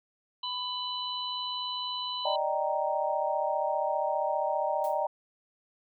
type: harmonic tone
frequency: 997 Hz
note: B5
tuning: 16 cents sharp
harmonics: 1 / 3 / 4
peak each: -36 / -36 / -36 dBFS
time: 0.43-2.36 s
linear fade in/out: 5 ms
type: chord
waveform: sine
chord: Eb major seventh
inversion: third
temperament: equal with one note detuned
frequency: 587.3 / 622.3 / 779.9 / 932.3 Hz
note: D5 / Eb5 / G5 / Bb5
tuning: 0 / 0 / -9 / 0 cents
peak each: -32 dBFS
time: 2.25-5.07 s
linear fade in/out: 5 ms
type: noise with exponential decay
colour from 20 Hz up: blue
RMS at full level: -44 dBFS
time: 4.84-5.02 s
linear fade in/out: 1 ms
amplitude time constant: 39 ms
effects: none